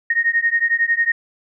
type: beating tone pair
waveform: sine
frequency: 1853 / 1864 Hz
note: A#6 / A#6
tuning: -11 / -1 cents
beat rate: 11 Hz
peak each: -18 dBFS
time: 0.1-1.12 s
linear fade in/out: 5 ms
effects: none